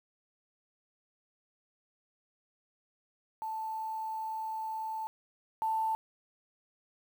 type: tone pair in turn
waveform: sine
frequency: 881 / 884.7 Hz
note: A5 / A5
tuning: +2 / +9 cents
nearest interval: unison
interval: 7 cents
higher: second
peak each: -34 / -28 dBFS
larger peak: second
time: 3.42-5.07 / 5.62-5.95 s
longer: first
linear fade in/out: 0 ms
effects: 9-bit